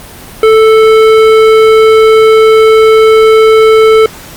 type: tone with hard clipping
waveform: sine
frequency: 440 Hz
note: A4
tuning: in tune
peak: -3 dBFS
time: 0.43-4.06 s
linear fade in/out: 2 ms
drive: 13 dB
effects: pink hiss -29 dBFS RMS until 4.36 s + Opus 32 kbps